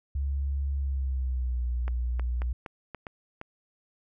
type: tone with pitch glide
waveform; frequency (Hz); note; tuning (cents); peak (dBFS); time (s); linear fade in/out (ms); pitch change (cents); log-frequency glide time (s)
sine; 69.3 to 60.68; C#2 to B1; 0 to -30; -26; 0.15-2.53; 5; -230; 0.77-1.62
type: clicks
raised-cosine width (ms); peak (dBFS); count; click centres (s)
0.5; -23; 7; 1.88 / 2.196 / 2.419 / 2.662 / 2.947 / 3.068 / 3.414
effects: none